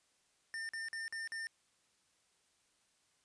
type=tone bursts; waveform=square; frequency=1805 Hz; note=A6; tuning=44 cents sharp; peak=-40 dBFS; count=5; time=0.54-1.47 s; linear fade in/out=0 ms; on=150 ms; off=45 ms; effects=white hiss -74 dBFS RMS until 3.24 s + resampled to 22050 Hz